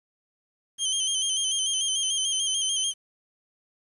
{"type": "tone with vibrato", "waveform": "20% pulse", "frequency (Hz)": 3136, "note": "G7", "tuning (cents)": 0, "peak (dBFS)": -18, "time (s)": [0.78, 2.94], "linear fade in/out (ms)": 50, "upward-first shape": "square", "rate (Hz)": 6.8, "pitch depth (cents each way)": 42, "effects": ["resampled to 24000 Hz", "9-bit"]}